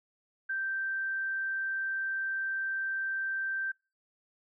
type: tone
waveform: sine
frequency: 1565 Hz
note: G6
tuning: 3 cents flat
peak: -30 dBFS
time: 0.49-3.72 s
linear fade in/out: 10 ms
effects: noise-tail reverb RT60 0.3 s tail -25 dB re dry